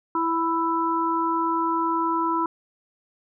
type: harmonic tone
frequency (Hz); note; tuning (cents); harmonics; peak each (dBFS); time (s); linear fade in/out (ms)
330.3; E4; +4; 1 / 3 / 4; -26 / -23 / -28; 0.15-2.46; 2
effects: none